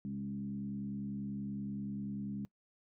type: tone with frequency modulation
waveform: sine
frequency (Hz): 202.7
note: G#3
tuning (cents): -42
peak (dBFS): -37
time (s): 0.05-2.45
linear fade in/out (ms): 0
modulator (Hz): 70.3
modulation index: 0.81
effects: noise-tail reverb RT60 0.1 s tail -22 dB re dry